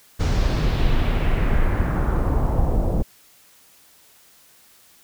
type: noise with low-pass filter sweep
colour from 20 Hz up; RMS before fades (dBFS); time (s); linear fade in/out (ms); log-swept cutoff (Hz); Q
brown; -19; 0.19-3.03; 20; 6500 to 570; 1.6
effects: white hiss -53 dBFS RMS until 5.03 s